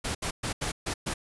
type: noise bursts at uneven times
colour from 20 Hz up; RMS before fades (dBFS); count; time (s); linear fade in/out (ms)
pink; -31; 6; 0.04-0.15 / 0.22-0.31 / 0.43-0.53 / 0.61-0.72 / 0.86-0.94 / 1.06-1.14; 10
effects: resampled to 24000 Hz